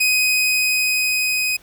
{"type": "tone with level ramp", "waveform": "sawtooth", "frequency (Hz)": 2508, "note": "D#7", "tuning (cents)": 13, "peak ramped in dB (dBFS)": [-11, -15], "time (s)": [0, 1.57], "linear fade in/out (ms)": 10, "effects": ["pink hiss -50 dBFS RMS until 1.62 s"]}